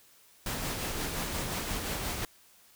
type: noise with tremolo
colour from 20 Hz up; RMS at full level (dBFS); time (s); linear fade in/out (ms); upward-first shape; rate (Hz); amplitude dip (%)
pink; -33; 0.46-2.25; 2; sine; 5.7; 30
effects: white hiss -60 dBFS RMS until 2.75 s